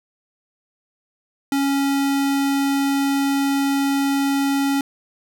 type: tone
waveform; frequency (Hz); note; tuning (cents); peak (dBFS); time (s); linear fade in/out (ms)
square; 277.2; C#4; 0; -18; 1.52-4.81; 2
effects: none